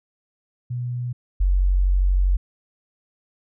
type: tone pair in turn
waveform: sine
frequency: 122.7 / 46.28 Hz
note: B2 / F#1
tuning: -11 / +1 cents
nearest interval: octave + perfect fourth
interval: 1688 cents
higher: first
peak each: -24 / -15 dBFS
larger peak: second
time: 0.7-1.13 / 1.4-2.37 s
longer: second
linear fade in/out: 10 ms
effects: none